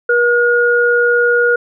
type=tone pair together; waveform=sine; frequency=479.2 / 1436 Hz; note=A#4 / F6; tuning=+48 / +48 cents; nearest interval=octave + perfect fifth; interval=1900 cents; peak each=-12 dBFS; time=0.09-1.56 s; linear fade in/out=5 ms; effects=none

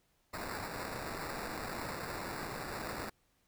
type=noise with sample-and-hold; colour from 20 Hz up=white; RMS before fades=-41 dBFS; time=0.33-3.1 s; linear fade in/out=10 ms; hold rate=3150 Hz; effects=pink hiss -74 dBFS RMS until 3.47 s

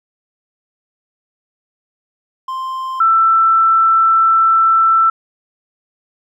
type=tone pair in turn; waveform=triangle / sine; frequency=1046.5 / 1332.1 Hz; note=C6 / E6; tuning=0 / +18 cents; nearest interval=major third; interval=418 cents; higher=second; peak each=-18 / -8 dBFS; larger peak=second; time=2.48-3 / 3-5.1 s; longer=second; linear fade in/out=5 ms; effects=none

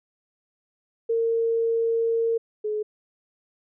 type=tone pair in turn; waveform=sine; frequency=457.9 / 425.2 Hz; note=A#4 / G#4; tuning=-31 / +41 cents; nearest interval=minor second; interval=128 cents; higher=first; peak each=-20 / -24 dBFS; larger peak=first; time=1.09-2.38 / 2.64-2.83 s; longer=first; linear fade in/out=10 ms; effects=none

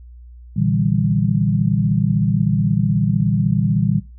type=chord; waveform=sine; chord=E half-diminished seventh; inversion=second; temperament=equal with one note detuned; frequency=116.54 / 146.83 / 163.01 / 196 Hz; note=Bb2 / D3 / E3 / G3; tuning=0 / 0 / -19 / 0 cents; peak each=-20 dBFS; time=0.56-4 s; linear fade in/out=10 ms; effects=noise-tail reverb RT60 0.3 s tail -21 dB re dry + added 60 Hz sine -37 dBFS peak until 4.18 s

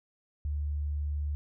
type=tone; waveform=sine; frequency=73.42 Hz; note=D2; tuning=in tune; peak=-29 dBFS; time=0.45-1.35 s; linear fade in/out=0 ms; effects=none

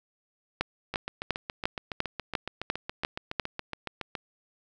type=two click trains; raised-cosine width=0.3 ms; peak=-17 / -10 dBFS; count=24 / 9; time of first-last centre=0.94-4.152 / 0.61-3.397 s; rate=7.16 / 2.87 Hz; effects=none

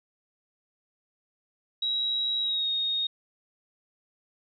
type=tone with pitch glide; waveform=sine; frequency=3856 to 3722 Hz; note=B7 to A#7; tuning=-42 to -3 cents; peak=-25 dBFS; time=1.82-3.07 s; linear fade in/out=5 ms; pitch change=-61 cents; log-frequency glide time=2.41-2.69 s; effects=none

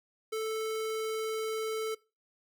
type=tone; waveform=square; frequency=439.7 Hz; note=A4; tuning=1 cent flat; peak=-32 dBFS; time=0.32-1.95 s; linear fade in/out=10 ms; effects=noise-tail reverb RT60 0.3 s tail -22 dB re dry

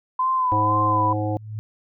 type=tone with vibrato; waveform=sine; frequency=1016 Hz; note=B5; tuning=49 cents sharp; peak=-18 dBFS; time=0.19-1.13 s; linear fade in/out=5 ms; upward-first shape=sine; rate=2 Hz; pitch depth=48 cents each way
type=harmonic tone; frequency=105.6 Hz; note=G#2; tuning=29 cents sharp; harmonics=1 / 3 / 5 / 7 / 8; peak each=-24 / -27 / -29 / -30 / -36 dBFS; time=0.52-1.37 s; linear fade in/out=0 ms
type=tone with exponential growth; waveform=sine; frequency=107.7 Hz; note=A2; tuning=37 cents flat; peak=-25 dBFS; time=1.03-1.59 s; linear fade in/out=0 ms; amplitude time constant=120 ms
effects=none

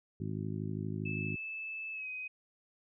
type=harmonic tone; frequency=52.5 Hz; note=G#1; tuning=19 cents sharp; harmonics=2 / 3 / 4 / 5 / 6 / 7; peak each=-39 / -39 / -42 / -44 / -47 / -46 dBFS; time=0.2-1.36 s; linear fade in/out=5 ms
type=tone with pitch glide; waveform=sine; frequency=2622 to 2514 Hz; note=E7 to D#7; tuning=-10 to +17 cents; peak=-38 dBFS; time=1.05-2.28 s; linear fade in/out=10 ms; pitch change=-73 cents; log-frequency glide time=1.92-2.08 s
effects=none

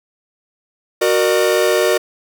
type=chord; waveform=45% pulse; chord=Gb augmented; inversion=none; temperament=equal with one note detuned; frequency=370 / 466.2 / 602.4 Hz; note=Gb4 / Bb4 / D5; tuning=0 / 0 / +44 cents; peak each=-17 dBFS; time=1.01-1.98 s; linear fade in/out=10 ms; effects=none

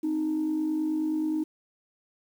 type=tone pair together; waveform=sine; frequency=261.6 / 311.1 Hz; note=C4 / D#4; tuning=0 / 0 cents; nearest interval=minor third; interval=300 cents; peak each=-33 / -24 dBFS; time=0.03-1.44 s; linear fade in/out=10 ms; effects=tanh soft clip ceiling -21 dBFS + 9-bit

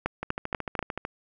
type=two click trains; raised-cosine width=0.5 ms; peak=-16 / -11 dBFS; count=12 / 4; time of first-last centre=0.23-1.051 / 0.06-0.792 s; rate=13.4 / 4.1 Hz; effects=none

